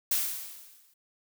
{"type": "noise with exponential decay", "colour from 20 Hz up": "blue", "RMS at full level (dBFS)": -25, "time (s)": [0.11, 0.94], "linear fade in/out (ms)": 5, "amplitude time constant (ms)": 180, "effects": []}